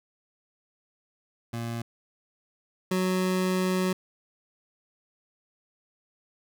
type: tone pair in turn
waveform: 25% pulse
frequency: 116.54 / 185 Hz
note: A#2 / F#3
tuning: 0 / 0 cents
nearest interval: minor sixth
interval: 800 cents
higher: second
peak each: -27 / -20 dBFS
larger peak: second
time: 1.53-1.82 / 2.91-3.93 s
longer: second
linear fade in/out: 5 ms
effects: none